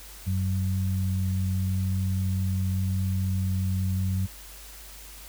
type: tone pair together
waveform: sine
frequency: 93.9 / 188.23 Hz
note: F#2 / F#3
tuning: +26 / +30 cents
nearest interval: octave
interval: 1204 cents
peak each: -24 / -31 dBFS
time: 0.26-4.27 s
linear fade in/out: 20 ms
effects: added 50 Hz sine -46 dBFS peak until 5.28 s + white hiss -46 dBFS RMS until 5.28 s